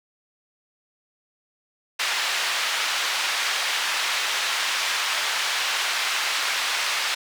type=band-pass noise; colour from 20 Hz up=white; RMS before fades=-25 dBFS; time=1.99-7.15 s; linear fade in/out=10 ms; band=990 to 3700 Hz; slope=12 dB/octave; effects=none